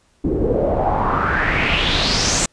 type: noise with low-pass filter sweep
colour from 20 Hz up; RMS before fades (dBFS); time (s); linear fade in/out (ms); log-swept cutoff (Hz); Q
pink; -18; 0.24-2.46; 5; 320 to 7700; 4.4
effects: pink hiss -59 dBFS RMS until 2.52 s + resampled to 22050 Hz